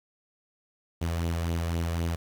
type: tone with flanger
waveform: sawtooth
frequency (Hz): 84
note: E2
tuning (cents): +33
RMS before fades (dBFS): -29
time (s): 1.01-2.16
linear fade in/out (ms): 10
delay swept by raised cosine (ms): 0.27 to 1.77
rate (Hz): 3.9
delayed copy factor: +0.5
effects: 9-bit